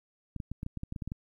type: clicks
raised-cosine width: 5 ms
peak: -24 dBFS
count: 12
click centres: 0.363 / 0.402 / 0.516 / 0.631 / 0.664 / 0.773 / 0.834 / 0.924 / 0.962 / 1.022 / 1.076 / 1.119 s
effects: 11-bit